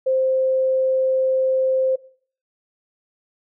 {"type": "tone", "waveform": "sine", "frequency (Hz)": 523.3, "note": "C5", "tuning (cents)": 0, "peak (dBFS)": -16, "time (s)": [0.06, 1.96], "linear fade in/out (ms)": 10, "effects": ["noise-tail reverb RT60 0.5 s tail -20 dB re dry"]}